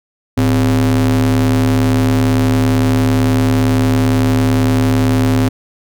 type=ring-modulated tone; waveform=square; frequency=74.3 Hz; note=D2; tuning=21 cents sharp; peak=-8 dBFS; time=0.37-5.49 s; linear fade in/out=10 ms; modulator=184 Hz; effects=none